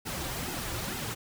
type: noise with flanger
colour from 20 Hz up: pink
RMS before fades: -35 dBFS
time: 0.05-1.15 s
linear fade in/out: 20 ms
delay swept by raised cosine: 1.7 to 4.7 ms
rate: 2.2 Hz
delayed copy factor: -0.6
effects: none